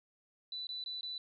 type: tone bursts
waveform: sine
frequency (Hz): 3980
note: B7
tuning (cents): +13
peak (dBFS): -38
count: 4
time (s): 0.52-1.18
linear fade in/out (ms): 2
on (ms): 150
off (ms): 20
effects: MP3 96 kbps